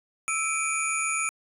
sine tone cluster, 1311 / 2319 / 2466 / 6830 / 9420 Hz, E6 / D7 / D#7 / G#8 / D9, -10 / -22 / -16 / +48 / +4 cents, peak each -31 dBFS, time 0.28-1.29 s, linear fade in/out 0 ms, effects tanh soft clip ceiling -14 dBFS

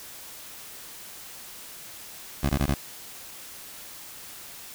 15% pulse tone bursts, 69.3 Hz, C#2, in tune, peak -15 dBFS, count 4, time 2.43-2.741 s, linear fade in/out 5 ms, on 62 ms, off 21 ms, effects white hiss -43 dBFS RMS until 4.74 s

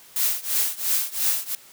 blue noise with tremolo, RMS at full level -20 dBFS, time 0.16-1.55 s, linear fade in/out 2 ms, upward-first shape triangle, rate 2.9 Hz, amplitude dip 95%, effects white hiss -49 dBFS RMS until 1.72 s + high-pass 100 Hz 12 dB/octave

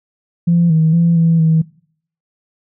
sine tone with pitch steps, 170.9 / 159.4 / 168.8 / 165.1 / 160.5 Hz, F3 / D#3 / E3 / E3 / E3, -37 / +42 / +41 / +3 / -46 cents, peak -8 dBFS, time 0.47-1.62 s, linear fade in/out 10 ms, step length 230 ms, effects noise-tail reverb RT60 0.6 s tail -22 dB re dry + tanh soft clip ceiling -4 dBFS

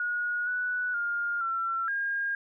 sine tone with pitch steps, 1447 / 1479 / 1411 / 1352 / 1620 Hz, F#6 / F#6 / F6 / E6 / G#6, -39 / -1 / +17 / +43 / -43 cents, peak -27 dBFS, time 0-2.35 s, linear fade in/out 2 ms, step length 470 ms, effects none

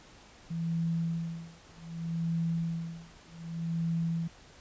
sine tone with tremolo, 166.1 Hz, E3, 13 cents sharp, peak -27 dBFS, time 0.5-4.28 s, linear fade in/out 10 ms, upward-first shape sine, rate 0.65 Hz, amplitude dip 100%, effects pink hiss -55 dBFS RMS until 4.6 s + resampled to 16000 Hz

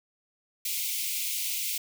white high-pass noise, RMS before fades -31 dBFS, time 0.65-1.78 s, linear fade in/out 5 ms, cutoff 2100 Hz, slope 96 dB/octave, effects none

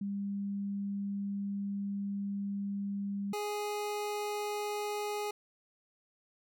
sine / 25% pulse tone pair in turn, 200 / 415.8 Hz, G3 / G#4, +35 / +2 cents, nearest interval octave + minor second, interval 1267 cents, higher second, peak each -33 / -30 dBFS, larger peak second, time 0.01-3.33 / 3.33-5.31 s, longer first, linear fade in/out 5 ms, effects none

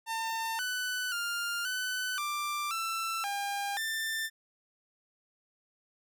sawtooth tone with pitch steps, 902 / 1496 / 1402 / 1504 / 1181 / 1336 / 804 / 1784 Hz, A5 / F#6 / F6 / F#6 / D6 / E6 / G5 / A6, +43 / +19 / +6 / +28 / +9 / +23 / +44 / +23 cents, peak -28 dBFS, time 0.06-4.3 s, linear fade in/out 50 ms, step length 530 ms, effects none

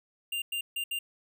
square tone bursts at uneven times, 2794 Hz, F7, in tune, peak -31 dBFS, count 4, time 0.32-0.42 / 0.52-0.61 / 0.76-0.84 / 0.91-0.99 s, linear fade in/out 5 ms, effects none

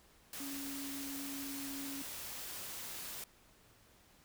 sine tone in noise, 277.2 Hz, C#4, in tune, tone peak -43 dBFS, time 0.4-2.02 s, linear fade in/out 2 ms, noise white, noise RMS -45 dBFS, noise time 0.33-3.24 s, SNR -1 dB, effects pink hiss -65 dBFS RMS until 4.24 s

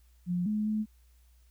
sine tone with pitch steps, 177.2 / 212.4 / 214.9 Hz, F3 / G#3 / A3, +25 / +39 / -41 cents, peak -27 dBFS, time 0.26-0.86 s, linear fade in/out 50 ms, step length 200 ms, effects added 60 Hz sine -58 dBFS peak until 1.5 s + white hiss -71 dBFS RMS until 1.5 s

